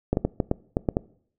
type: clicks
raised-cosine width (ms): 2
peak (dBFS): -8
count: 8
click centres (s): 0.13 / 0.171 / 0.25 / 0.402 / 0.514 / 0.769 / 0.888 / 0.969
effects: noise-tail reverb RT60 0.6 s tail -22 dB re dry